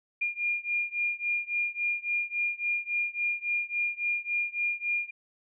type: beating tone pair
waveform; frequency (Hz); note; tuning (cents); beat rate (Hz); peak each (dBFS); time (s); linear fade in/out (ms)
sine; 2412 / 2415.6; D7 / D7; +46 / +48; 3.6; -30 / -31; 0.21-5.11; 10
effects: none